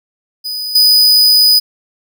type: tone with level steps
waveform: 45% pulse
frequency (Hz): 4978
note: D#8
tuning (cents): 0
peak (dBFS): -18 / -5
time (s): 0.44-1.6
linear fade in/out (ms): 20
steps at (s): 0.75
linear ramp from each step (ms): 5
effects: none